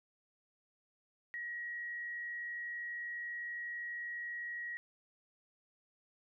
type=tone with frequency modulation; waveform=sine; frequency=1904 Hz; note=A#6; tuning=36 cents sharp; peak=-39 dBFS; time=1.34-4.77 s; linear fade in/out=0 ms; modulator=95 Hz; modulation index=0.28; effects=none